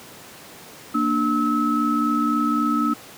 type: tone cluster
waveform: sine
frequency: 231.7 / 295.5 / 1295 Hz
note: A#3 / D4 / E6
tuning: -10 / +11 / -31 cents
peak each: -22 dBFS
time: 0.94-2.94 s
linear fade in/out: 10 ms
effects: pink hiss -42 dBFS RMS until 3.17 s + high-pass 150 Hz 12 dB/octave